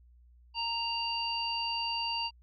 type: harmonic tone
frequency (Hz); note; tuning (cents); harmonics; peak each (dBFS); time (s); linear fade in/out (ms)
930; A#5; -4; 1 / 3 / 5; -35 / -35 / -35; 0.54-2.31; 50
effects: added 60 Hz sine -56 dBFS peak until 2.42 s